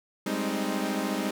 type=chord; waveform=sawtooth; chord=Ab major seventh; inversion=third; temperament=equal with one note detuned; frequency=196 / 209.9 / 261.6 / 311.1 Hz; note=G3 / Ab3 / C4 / Eb4; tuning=0 / +19 / 0 / 0 cents; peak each=-29 dBFS; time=0.26-1.31 s; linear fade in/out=5 ms; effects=none